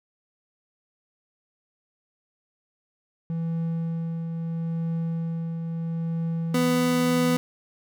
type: tone with tremolo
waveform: triangle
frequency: 165.3 Hz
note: E3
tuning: 5 cents sharp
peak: -22 dBFS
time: 3.3-7.37 s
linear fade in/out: 0 ms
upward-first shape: triangle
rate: 0.76 Hz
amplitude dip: 40%
type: tone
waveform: 30% pulse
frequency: 248.9 Hz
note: B3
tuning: 14 cents sharp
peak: -18 dBFS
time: 6.54-7.37 s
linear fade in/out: 5 ms
effects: none